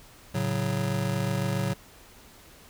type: chord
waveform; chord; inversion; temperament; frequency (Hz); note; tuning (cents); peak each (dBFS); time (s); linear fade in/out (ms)
square; F# minor; first; just; 111 / 138.75 / 185; A2 / C#3 / F#3; +16 / +2 / 0; -31; 0.34-1.74; 10
effects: pink hiss -52 dBFS RMS until 2.69 s